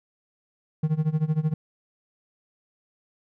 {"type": "tone with tremolo", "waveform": "triangle", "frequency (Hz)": 155.56, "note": "D#3", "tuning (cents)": 0, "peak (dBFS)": -16, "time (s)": [0.83, 1.54], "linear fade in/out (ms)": 5, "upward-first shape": "sine", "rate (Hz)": 13, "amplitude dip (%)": 90, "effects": []}